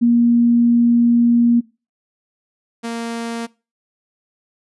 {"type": "tone pair in turn", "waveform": ["sine", "sawtooth"], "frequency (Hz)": [236.8, 231.8], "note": ["A#3", "A#3"], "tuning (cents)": [27, -10], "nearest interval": "unison", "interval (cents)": 37, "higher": "first", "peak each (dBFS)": [-10, -19], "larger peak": "first", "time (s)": [[0.01, 1.61], [2.83, 3.47]], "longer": "first", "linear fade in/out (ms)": 20, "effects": ["noise-tail reverb RT60 0.3 s tail -22 dB re dry", "resampled to 24000 Hz"]}